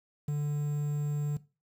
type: tone with quantisation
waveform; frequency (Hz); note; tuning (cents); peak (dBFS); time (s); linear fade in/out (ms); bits
triangle; 147; D3; +2; -26; 0.28-1.37; 5; 9
effects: noise-tail reverb RT60 0.3 s tail -18 dB re dry